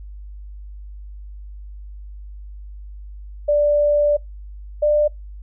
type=tone pair in turn; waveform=sine; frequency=587.3 / 595.5 Hz; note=D5 / D5; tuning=0 / +24 cents; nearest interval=unison; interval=24 cents; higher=second; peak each=-13 dBFS; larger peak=neither; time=3.48-4.17 / 4.82-5.08 s; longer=first; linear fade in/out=10 ms; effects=noise-tail reverb RT60 0.2 s tail -26 dB re dry + added 50 Hz sine -33 dBFS peak until 5.42 s